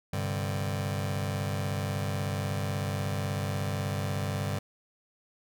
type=chord; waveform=sawtooth; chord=G suspended fourth; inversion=none; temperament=just; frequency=98 / 130.67 / 147 Hz; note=G2 / C3 / D3; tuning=0 / -2 / +2 cents; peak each=-27 / -33 / -30 dBFS; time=0.13-4.59 s; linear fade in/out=5 ms; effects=none